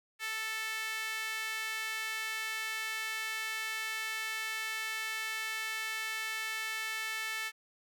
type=tone with high-pass filter; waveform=sawtooth; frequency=440 Hz; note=A4; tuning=in tune; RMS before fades=-37 dBFS; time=0.19-7.52 s; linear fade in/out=50 ms; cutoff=1900 Hz; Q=2.3; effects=none